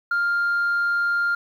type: tone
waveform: sine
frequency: 1400 Hz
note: F6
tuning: 4 cents sharp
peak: -17 dBFS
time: 0.11-1.35 s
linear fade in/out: 5 ms
effects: tanh soft clip ceiling -17 dBFS + 9-bit